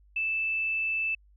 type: tone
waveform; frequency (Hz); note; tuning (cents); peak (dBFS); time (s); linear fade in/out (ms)
sine; 2637; E7; 0; -26; 0.16-1.15; 5
effects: added 50 Hz sine -56 dBFS peak until 1.36 s